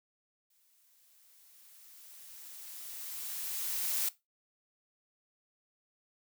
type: noise with exponential growth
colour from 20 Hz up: blue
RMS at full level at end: -31 dBFS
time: 0.5-4.09 s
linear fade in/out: 5 ms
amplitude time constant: 780 ms
effects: noise-tail reverb RT60 0.2 s tail -17 dB re dry